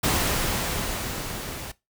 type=noise with level ramp; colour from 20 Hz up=pink; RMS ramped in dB=-22 to -36 dBFS; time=0.03-1.72 s; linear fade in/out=10 ms; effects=noise-tail reverb RT60 0.2 s tail -19 dB re dry